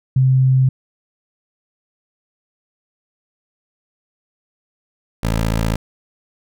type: tone pair in turn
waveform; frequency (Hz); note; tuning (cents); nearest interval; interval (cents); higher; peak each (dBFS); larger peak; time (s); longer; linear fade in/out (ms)
sine / 15% pulse; 130.81 / 55.22; C3 / A1; 0 / +7; octave + minor third; 1493; first; -10; neither; 0.16-0.69 / 5.23-5.76; neither; 5
effects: none